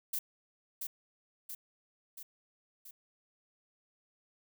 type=noise with echo; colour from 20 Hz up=violet; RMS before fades=-35 dBFS; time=0.13-0.19 s; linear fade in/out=5 ms; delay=680 ms; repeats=4; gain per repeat=-4 dB; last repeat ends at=2.91 s; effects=none